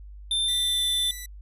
square tone with pitch glide, 3572 to 3533 Hz, A7 to A7, +25 to +6 cents, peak -23 dBFS, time 0.31-1.11 s, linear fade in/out 2 ms, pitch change -19 cents, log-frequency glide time 0.52-0.84 s
5% pulse tone, 1975.5 Hz, B6, in tune, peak -25 dBFS, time 0.48-1.26 s, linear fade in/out 5 ms
effects added 50 Hz sine -40 dBFS peak until 1.41 s + resampled to 32000 Hz

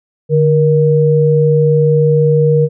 sine tone pair together, 148.9 / 472.7 Hz, D3 / A#4, +24 / +24 cents, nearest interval octave + minor sixth, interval 2000 cents, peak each -10 dBFS, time 0.29-2.69 s, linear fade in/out 50 ms, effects none

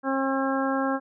harmonic tone, 269 Hz, C4, 48 cents sharp, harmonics 1 / 2 / 3 / 4 / 5 / 6, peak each -26 / -29 / -31 / -32 / -33 / -34 dBFS, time 0.03-1 s, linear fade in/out 50 ms, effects none

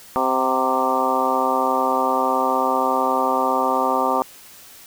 harmonic tone with a mistuned harmonic, 130.81 Hz, C3, in tune, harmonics 2 / 3 / 4 / 5 / 6 / 7 / 8 / 9, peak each -27 / -28 / -25 / -28 / -24 / -23 / -28 / -23 dBFS, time 0.16-4.22 s, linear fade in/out 0 ms, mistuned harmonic 6, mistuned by -43 cents, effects white hiss -44 dBFS RMS until 4.86 s

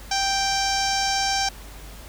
sawtooth tone with low-pass filter, 784 Hz, G5, in tune, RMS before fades -23 dBFS, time 0.11-1.49 s, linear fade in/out 5 ms, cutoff 5800 Hz, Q 5.7, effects added 50 Hz sine -40 dBFS peak until 2.08 s + pink hiss -44 dBFS RMS until 2.08 s

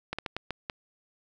slowing click train, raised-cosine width 0.3 ms, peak -16 dBFS, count 6, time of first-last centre 0.13-0.698 s, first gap 56 ms, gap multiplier 1.36, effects none

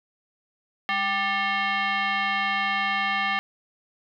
sine tone with frequency modulation, 202.3 Hz, G#3, 45 cents flat, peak -22 dBFS, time 0.89-3.39 s, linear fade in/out 0 ms, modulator 985 Hz, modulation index 2.7, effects none

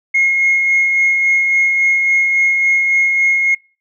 sine tone with tremolo, 2155 Hz, C#7, 49 cents flat, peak -8 dBFS, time 0.14-3.55 s, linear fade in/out 10 ms, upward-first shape sine, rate 3.6 Hz, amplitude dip 35%, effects noise-tail reverb RT60 0.4 s tail -26 dB re dry + tanh soft clip ceiling -6 dBFS

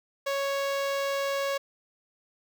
sawtooth tone with notch filter, 554.4 Hz, C#5, in tune, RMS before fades -29 dBFS, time 0.26-1.58 s, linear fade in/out 10 ms, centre 10000 Hz, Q 1.3, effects none

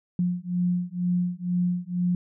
sine beating tone pair, 176.9 / 179 Hz, F3 / F3, +23 / +43 cents, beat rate 2.1 Hz, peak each -26 dBFS, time 0.19-2.15 s, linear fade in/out 2 ms, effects none

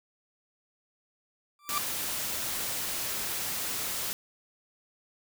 40% pulse tone with exponential growth, 1174.7 Hz, D6, in tune, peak -24 dBFS, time 1.59-1.78 s, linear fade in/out 1 ms, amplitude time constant 41 ms
white noise, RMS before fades -33 dBFS, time 1.69-4.13 s, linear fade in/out 0 ms
effects none

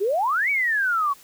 sine exponential two-way sweep, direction up then down, 370 to 2311 to 1093 Hz, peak -19 dBFS, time 0-1.14 s, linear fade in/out 20 ms, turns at 0.5 s, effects white hiss -50 dBFS RMS until 1.23 s

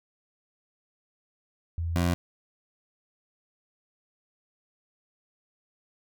sine / 20% pulse tone pair in turn, 83.7 / 86.96 Hz, E2 / F2, +27 / -7 cents, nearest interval minor second, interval 66 cents, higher second, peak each -27 / -18 dBFS, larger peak second, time 1.78-1.96 / 1.96-2.14 s, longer neither, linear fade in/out 0 ms, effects none

